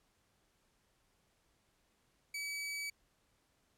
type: tone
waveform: sawtooth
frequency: 2285 Hz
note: D7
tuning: 48 cents flat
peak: -35 dBFS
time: 2.34-2.9 s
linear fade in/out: 5 ms
effects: pink hiss -75 dBFS RMS until 3.77 s + low-pass 12000 Hz 12 dB/octave